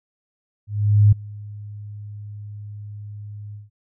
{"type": "tone with ADSR envelope", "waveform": "sine", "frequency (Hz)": 103.83, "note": "G#2", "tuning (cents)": 0, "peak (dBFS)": -8, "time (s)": [0.67, 3.7], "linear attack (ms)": 450, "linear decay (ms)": 10, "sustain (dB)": -24, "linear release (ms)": 160, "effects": []}